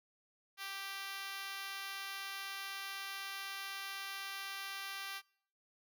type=tone with high-pass filter; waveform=5% pulse; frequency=392 Hz; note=G4; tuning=in tune; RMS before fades=-44 dBFS; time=0.57-5.22 s; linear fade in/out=50 ms; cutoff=1100 Hz; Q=1.1; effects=noise-tail reverb RT60 0.6 s tail -24 dB re dry